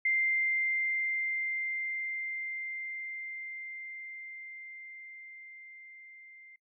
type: tone with level ramp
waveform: sine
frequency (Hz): 2093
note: C7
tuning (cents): 0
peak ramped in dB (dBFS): -25 to -51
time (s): 0.05-6.56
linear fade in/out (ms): 5
effects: noise-tail reverb RT60 0.1 s tail -21 dB re dry